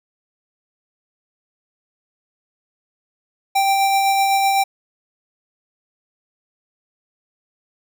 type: tone with tremolo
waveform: square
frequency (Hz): 784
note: G5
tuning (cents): 0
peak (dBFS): -14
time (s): 3.55-4.64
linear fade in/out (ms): 10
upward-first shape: sine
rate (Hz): 7.9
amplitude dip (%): 25
effects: none